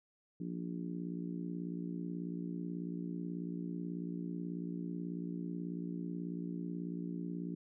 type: harmonic tone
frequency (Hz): 58.27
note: A#1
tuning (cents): 0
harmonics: 3 / 4 / 5 / 6 / 7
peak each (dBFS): -40 / -47 / -43 / -50 / -54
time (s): 0.4-7.55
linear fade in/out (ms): 5
effects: none